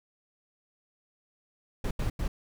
brown noise bursts at uneven times, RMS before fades -29 dBFS, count 3, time 1.84-1.91 / 1.99-2.1 / 2.19-2.28 s, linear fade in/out 5 ms, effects none

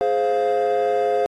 triangle chord, F minor, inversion first, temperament just, 419.1 / 523.8 / 698.5 Hz, Ab4 / C5 / F5, +16 / +2 / 0 cents, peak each -19 dBFS, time 0.01-1.26 s, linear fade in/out 0 ms, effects tanh soft clip ceiling -10 dBFS + AAC 32 kbps

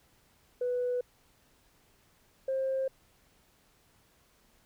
sine tone pair in turn, 493.9 / 530.9 Hz, B4 / C5, 0 / +25 cents, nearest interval minor second, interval 125 cents, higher second, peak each -27 dBFS, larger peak neither, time 0.61-1.01 / 2.48-2.88 s, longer neither, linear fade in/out 5 ms, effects tanh soft clip ceiling -24 dBFS + pink hiss -66 dBFS RMS until 4.65 s

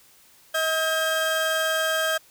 30% pulse tone pair together, 637 / 1602.8 Hz, D#5 / G6, +41 / +38 cents, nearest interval octave + major third, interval 1597 cents, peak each -22 dBFS, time 0.54-2.18 s, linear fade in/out 10 ms, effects white hiss -55 dBFS RMS until 2.3 s

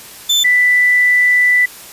35% pulse / sine tone pair in turn, 3531 / 1981.7 Hz, A7 / B6, +5 / +5 cents, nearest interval minor seventh, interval 1000 cents, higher first, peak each -8 dBFS, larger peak neither, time 0.29-0.44 / 0.44-1.66 s, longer second, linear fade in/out 10 ms, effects white hiss -35 dBFS RMS until 1.92 s + resampled to 32000 Hz

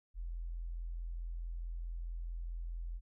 sine tone, 42.32 Hz, E1, 46 cents sharp, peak -38 dBFS, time 0.14-3.01 s, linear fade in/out 50 ms, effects none

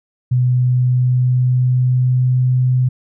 sine tone with pitch glide, 125.2 to 127.17 Hz, B2 to C3, +24 to -49 cents, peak -11 dBFS, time 0.31-2.89 s, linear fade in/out 10 ms, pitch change +27 cents, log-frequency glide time 0.47-2.6 s, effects none

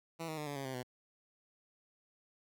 10% pulse tone with pitch steps, 164.81 / 157.46 / 150.43 / 143.72 / 137.31 / 131.19 / 125.34 Hz, E3 / D#3 / D3 / D3 / C#3 / C3 / B2, 0 / +21 / +42 / -37 / -16 / +5 / +26 cents, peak -31 dBFS, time 0.19-0.834 s, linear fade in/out 20 ms, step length 92 ms, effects none

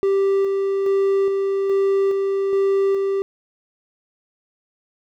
triangle tone with tremolo, 392 Hz, G4, in tune, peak -13 dBFS, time 0.03-3.22 s, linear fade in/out 0 ms, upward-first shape square, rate 1.2 Hz, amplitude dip 30%, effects none

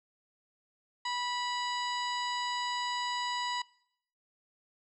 harmonic tone, 980 Hz, B5, 14 cents flat, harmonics 1 / 2 / 3 / 4 / 5 / 7 / 8, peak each -34 / -39 / -42 / -41 / -43 / -50 / -53 dBFS, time 1.05-3.62 s, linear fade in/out 5 ms, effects noise-tail reverb RT60 0.7 s tail -22 dB re dry

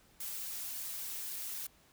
blue noise with flanger, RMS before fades -41 dBFS, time 0.2-1.67 s, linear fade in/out 5 ms, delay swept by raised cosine 1.5 to 5.4 ms, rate 3.6 Hz, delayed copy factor -1, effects pink hiss -65 dBFS RMS until 1.92 s

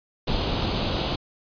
pink noise with comb filter, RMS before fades -25 dBFS, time 0.27-1.16 s, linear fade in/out 10 ms, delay 0.27 ms, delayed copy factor +0.6, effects resampled to 11025 Hz

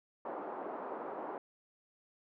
white band-pass noise, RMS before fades -42 dBFS, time 0.25-1.38 s, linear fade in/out 2 ms, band 270 to 1000 Hz, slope 24 dB/octave, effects none

